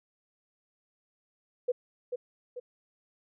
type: tone with echo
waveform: sine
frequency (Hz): 493.9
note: B4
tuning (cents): 0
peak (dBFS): -24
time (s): 1.68-1.72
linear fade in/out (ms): 10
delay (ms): 440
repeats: 2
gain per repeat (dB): -6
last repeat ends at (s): 2.6
effects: none